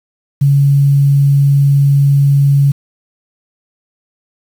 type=tone with quantisation; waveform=sine; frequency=140.4 Hz; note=C#3; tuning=22 cents sharp; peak=-6 dBFS; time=0.41-2.72 s; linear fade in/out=10 ms; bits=6; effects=none